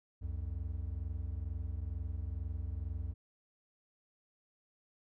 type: tone pair together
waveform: triangle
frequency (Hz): 65.13 / 87.31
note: C2 / F2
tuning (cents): -7 / 0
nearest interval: perfect fourth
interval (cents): 507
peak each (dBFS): -37 / -37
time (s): 0.21-3.14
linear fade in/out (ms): 20
effects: none

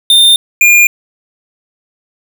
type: tone pair in turn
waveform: square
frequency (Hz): 3618 / 2415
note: A7 / D7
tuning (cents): +48 / +48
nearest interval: perfect fifth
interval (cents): 700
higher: first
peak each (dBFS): -4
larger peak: neither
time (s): 0.1-0.36 / 0.61-0.87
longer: neither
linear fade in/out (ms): 2
effects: none

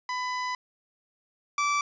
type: tone pair in turn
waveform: 30% pulse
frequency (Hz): 1000 / 1161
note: B5 / D6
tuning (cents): +21 / -20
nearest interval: minor third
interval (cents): 259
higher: second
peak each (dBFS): -26 / -21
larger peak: second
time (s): 0.09-0.55 / 1.58-1.81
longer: first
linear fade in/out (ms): 2
effects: resampled to 16000 Hz + 10-bit

